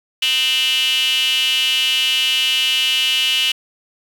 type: tone with high-pass filter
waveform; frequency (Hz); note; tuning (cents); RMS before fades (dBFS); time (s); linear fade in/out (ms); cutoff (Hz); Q
square; 140; C#3; +18; -17; 0.22-3.52; 5; 2900; 9.4
effects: 8-bit